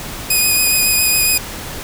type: tone with vibrato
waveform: 5% pulse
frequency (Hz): 2489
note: D#7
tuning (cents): 0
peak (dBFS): -3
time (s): 0.3-1.38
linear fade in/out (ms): 5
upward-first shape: sine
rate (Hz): 7.2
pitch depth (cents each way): 16
effects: pink hiss -28 dBFS RMS until 1.83 s

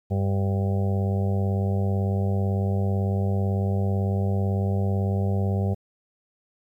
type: harmonic tone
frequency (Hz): 98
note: G2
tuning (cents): 0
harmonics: 1 / 2 / 4 / 5 / 6 / 7 / 8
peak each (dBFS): -22 / -28 / -34 / -36 / -38 / -39 / -40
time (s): 0.1-5.75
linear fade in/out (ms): 20
effects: 10-bit

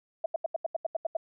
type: tone bursts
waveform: sine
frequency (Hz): 653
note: E5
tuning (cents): -17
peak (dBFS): -25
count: 10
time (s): 0.24-1.169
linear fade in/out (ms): 5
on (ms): 20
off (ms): 81
effects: none

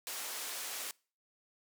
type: band-pass noise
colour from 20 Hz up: white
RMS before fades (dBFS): -41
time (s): 0.07-0.91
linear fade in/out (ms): 0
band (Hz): 420 to 13000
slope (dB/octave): 12
effects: noise-tail reverb RT60 0.4 s tail -25 dB re dry

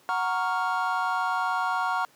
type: chord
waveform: triangle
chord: Gb major seventh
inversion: none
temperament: equal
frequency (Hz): 740 / 932.3 / 1108.7 / 1396.9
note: Gb5 / Bb5 / Db6 / F6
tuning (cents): 0 / 0 / 0 / 0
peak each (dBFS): -28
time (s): 0.09-2.05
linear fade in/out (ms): 0
effects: pink hiss -59 dBFS RMS until 2.15 s + high-pass 200 Hz 12 dB/octave

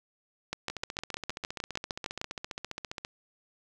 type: two click trains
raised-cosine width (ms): 0.2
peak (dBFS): -15 / -19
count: 12 / 36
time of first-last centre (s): 0.53-2.215 / 0.7-3.049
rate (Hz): 6.53 / 14.9
effects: none

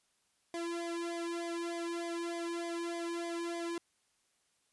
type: tone with flanger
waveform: sawtooth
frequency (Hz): 339.8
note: F4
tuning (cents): -47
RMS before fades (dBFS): -38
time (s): 0.54-3.78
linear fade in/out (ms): 2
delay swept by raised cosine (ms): 0.72 to 1.47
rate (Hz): 3.3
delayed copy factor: -0.9
effects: white hiss -75 dBFS RMS until 4.72 s + resampled to 24000 Hz

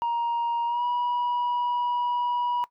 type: tone with pitch glide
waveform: sine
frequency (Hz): 940 to 970.9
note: A#5 to B5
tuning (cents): +14 to -30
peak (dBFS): -21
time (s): 0.02-2.64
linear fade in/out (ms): 0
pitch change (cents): +56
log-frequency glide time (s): 0.66-0.84
effects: noise-tail reverb RT60 0.1 s tail -20 dB re dry + tanh soft clip ceiling -22 dBFS

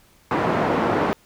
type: band-pass noise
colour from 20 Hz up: pink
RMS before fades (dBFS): -21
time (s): 0.31-1.13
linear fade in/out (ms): 0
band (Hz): 220 to 1200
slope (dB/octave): 12
effects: pink hiss -56 dBFS RMS until 1.25 s

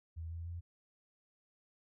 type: tone with pitch steps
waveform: sine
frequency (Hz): 81.9 / 83.81 / 85.77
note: E2 / E2 / F2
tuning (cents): -11 / +29 / -31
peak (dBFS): -40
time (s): 0.16-0.61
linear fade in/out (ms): 20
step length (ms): 150
effects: none

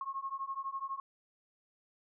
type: beating tone pair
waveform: sine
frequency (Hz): 1078 / 1090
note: C#6 / C#6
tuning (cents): -49 / -29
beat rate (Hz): 12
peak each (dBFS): -40 / -39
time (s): 0.01-1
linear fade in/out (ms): 2
effects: none

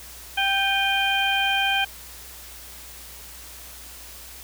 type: harmonic tone with a mistuned harmonic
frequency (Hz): 784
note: G5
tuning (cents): 0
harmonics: 1 / 2 / 3 / 4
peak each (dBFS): -25 / -25 / -25 / -25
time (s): 0.37-1.85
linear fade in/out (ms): 10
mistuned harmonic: 3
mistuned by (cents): +67
effects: added 60 Hz sine -47 dBFS peak until 4.43 s + white hiss -42 dBFS RMS until 4.43 s

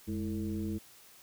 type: tone with frequency modulation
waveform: sine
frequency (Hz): 209.5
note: G#3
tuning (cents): +15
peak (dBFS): -32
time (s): 0.07-0.79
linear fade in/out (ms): 20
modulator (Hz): 118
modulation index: 1.2
effects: white hiss -57 dBFS RMS until 1.22 s

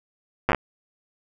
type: slowing click train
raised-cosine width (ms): 0.5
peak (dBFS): -5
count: 6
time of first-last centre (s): 0.49-0.547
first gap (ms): 8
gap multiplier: 1.18
effects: none

